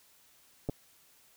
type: clicks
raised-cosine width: 2 ms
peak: -20 dBFS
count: 2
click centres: 0.689 / 0.696 s
effects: white hiss -63 dBFS RMS until 1.36 s